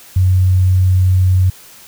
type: tone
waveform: sine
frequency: 92.5 Hz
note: F#2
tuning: in tune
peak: -8 dBFS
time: 0.16-1.5 s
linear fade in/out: 5 ms
effects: white hiss -40 dBFS RMS until 1.87 s